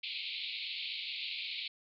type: band-pass noise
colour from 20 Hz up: white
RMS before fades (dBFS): -40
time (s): 0.03-1.68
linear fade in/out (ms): 5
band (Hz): 2200 to 4400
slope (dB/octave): 96
effects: none